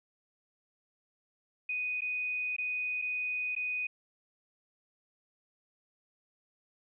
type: tone with dropouts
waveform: sine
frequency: 2489 Hz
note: D#7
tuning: in tune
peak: -31 dBFS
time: 1.69-3.87 s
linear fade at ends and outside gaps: 5 ms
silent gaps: 2.008-2.018 / 2.565-2.583 / 3.017-3.021 / 3.552-3.563 s
effects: none